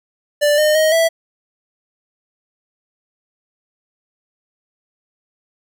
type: tone with pitch steps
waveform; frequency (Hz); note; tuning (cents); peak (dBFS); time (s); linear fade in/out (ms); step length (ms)
square; 588 / 609 / 627 / 658; D5 / D#5 / D#5 / E5; +2 / -37 / +13 / -3; -12; 0.41-1.09; 20; 170
effects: none